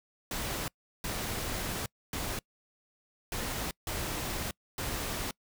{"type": "noise bursts at uneven times", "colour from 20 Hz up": "pink", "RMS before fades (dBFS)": -35, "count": 6, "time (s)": [[0.31, 0.68], [1.04, 1.86], [2.13, 2.39], [3.32, 3.71], [3.87, 4.51], [4.78, 5.31]], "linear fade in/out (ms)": 2, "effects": ["noise-tail reverb RT60 0.1 s tail -26 dB re dry"]}